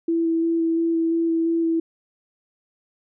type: tone with vibrato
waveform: sine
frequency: 330.5 Hz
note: E4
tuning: 5 cents sharp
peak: -18 dBFS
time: 0.08-1.8 s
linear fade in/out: 5 ms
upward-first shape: square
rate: 2.9 Hz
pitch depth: 10 cents each way
effects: none